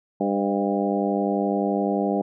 harmonic tone with a mistuned harmonic, 100 Hz, G2, 35 cents sharp, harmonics 2 / 3 / 4 / 5 / 6 / 7 / 8, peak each -25 / -27 / -28 / -29 / -30 / -30 / -31 dBFS, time 0.2-2.22 s, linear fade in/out 10 ms, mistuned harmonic 6, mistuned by +24 cents, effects none

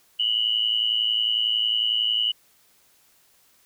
sine tone pair together, 2889 / 3000 Hz, F#7 / F#7, -42 / +23 cents, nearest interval minor second, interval 65 cents, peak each -23 dBFS, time 0.19-2.32 s, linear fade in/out 10 ms, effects white hiss -60 dBFS RMS until 3.65 s

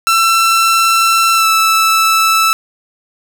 sawtooth tone with pitch glide, 1341 to 1316.4 Hz, E6 to E6, +29 to -3 cents, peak -5 dBFS, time 0.07-2.53 s, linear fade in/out 0 ms, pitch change -32 cents, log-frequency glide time 1.34-1.47 s, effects none

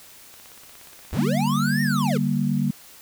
click train, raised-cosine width 0.3 ms, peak -31 dBFS, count 19, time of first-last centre 0.34-1.405 s, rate 16.9 Hz
square linear two-way sweep, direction up then down, 32.7 to 1875 to 375.4 Hz, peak -26 dBFS, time 1.12-2.18 s, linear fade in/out 10 ms, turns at 1.82 s
sine chord, G minor, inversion second, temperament just, 147 / 196 / 235.2 Hz, D3 / G3 / Bb3, +2 / 0 / +16 cents, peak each -24 dBFS, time 1.17-2.71 s, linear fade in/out 5 ms
effects white hiss -47 dBFS RMS until 3.01 s

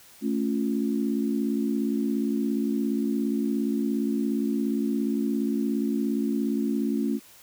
sine chord, A augmented, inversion none, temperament equal, 220 / 277.2 / 349.2 Hz, A3 / C#4 / E#4, 0 / 0 / 0 cents, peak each -26 / -27 / -32 dBFS, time 0.21-7.2 s, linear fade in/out 50 ms, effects white hiss -52 dBFS RMS until 7.42 s

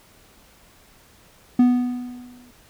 triangle tone with exponential decay, 246.9 Hz, B3, in tune, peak -8 dBFS, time 1.59-2.51 s, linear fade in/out 5 ms, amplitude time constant 200 ms, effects pink hiss -53 dBFS RMS until 2.69 s

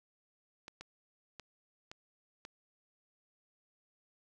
clicks, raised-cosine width 0.2 ms, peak -29 dBFS, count 5, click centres 0.681 / 0.81 / 1.397 / 1.915 / 2.451 s, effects none

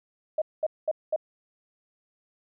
sine tone bursts, 622.3 Hz, D#5, in tune, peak -22 dBFS, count 4, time 0.38-1.162 s, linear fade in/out 5 ms, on 38 ms, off 210 ms, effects none

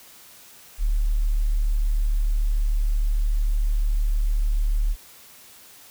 sine tone, 36.71 Hz, D1, in tune, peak -18 dBFS, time 0.78-4.96 s, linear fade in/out 50 ms, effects white hiss -48 dBFS RMS until 5.9 s

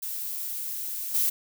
violet noise with level steps, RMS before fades -33 / -24 dBFS, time 0.02-1.3 s, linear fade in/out 10 ms, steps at 1.14 s, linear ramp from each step 10 ms, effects none

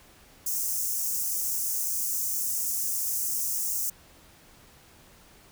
white high-pass noise, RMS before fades -29 dBFS, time 0.46-3.9 s, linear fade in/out 5 ms, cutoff 5700 Hz, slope 48 dB/octave, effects pink hiss -55 dBFS RMS until 5.51 s

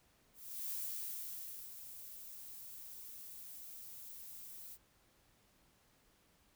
violet noise with ADSR envelope, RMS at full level -41 dBFS, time 0.33-4.78 s, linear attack 370 ms, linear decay 1000 ms, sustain -10 dB, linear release 46 ms, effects pink hiss -71 dBFS RMS until 6.55 s

